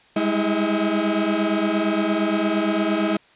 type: tone cluster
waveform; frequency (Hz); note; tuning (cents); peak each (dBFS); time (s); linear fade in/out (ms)
35% pulse; 198.9 / 207.6 / 323 / 629; G3 / G#3 / E4 / D#5; +25 / 0 / -35 / +19; -27 / -23 / -20 / -26; 0.16-3.17; 5
effects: white hiss -54 dBFS RMS until 3.35 s + resampled to 8000 Hz